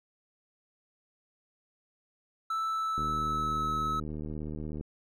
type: tone with pitch glide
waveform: triangle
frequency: 1318.5 to 1292.9 Hz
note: E6 to E6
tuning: 0 to -34 cents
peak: -27 dBFS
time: 2.5-4 s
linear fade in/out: 5 ms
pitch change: -34 cents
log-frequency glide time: 2.66-3.71 s
type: click train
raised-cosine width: 3 ms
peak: -26 dBFS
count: 141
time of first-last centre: 2.98-4.81 s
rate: 76.5 Hz
effects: none